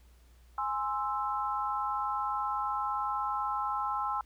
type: chord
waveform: sine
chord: Ab augmented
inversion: none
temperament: equal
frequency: 830.6 / 1046.5 / 1318.5 Hz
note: Ab5 / C6 / E6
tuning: 0 / 0 / 0 cents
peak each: -34 dBFS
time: 0.58-4.21 s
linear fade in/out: 2 ms
effects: added 60 Hz sine -56 dBFS peak until 4.25 s + pink hiss -67 dBFS RMS until 4.25 s